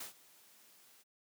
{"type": "noise with ADSR envelope", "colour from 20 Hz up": "white", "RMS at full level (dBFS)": -43, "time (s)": [0, 1.04], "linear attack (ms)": 6, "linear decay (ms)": 120, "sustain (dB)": -20, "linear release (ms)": 31, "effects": ["high-pass 150 Hz 12 dB/octave"]}